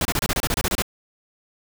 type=noise bursts; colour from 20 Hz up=pink; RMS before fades=-22 dBFS; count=12; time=0.01-0.822 s; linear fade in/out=2 ms; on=42 ms; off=28 ms; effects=none